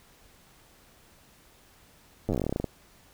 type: slowing click train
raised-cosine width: 2 ms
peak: -15 dBFS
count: 17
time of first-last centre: 2.29-2.643 s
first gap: 9 ms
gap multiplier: 1.11
effects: pink hiss -58 dBFS RMS until 3.13 s